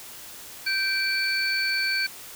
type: tone cluster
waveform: sine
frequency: 1561 / 2337 / 4477 Hz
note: G6 / D7 / C#8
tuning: -8 / -9 / +16 cents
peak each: -27 dBFS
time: 0.66-2.07 s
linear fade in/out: 10 ms
effects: white hiss -42 dBFS RMS until 2.35 s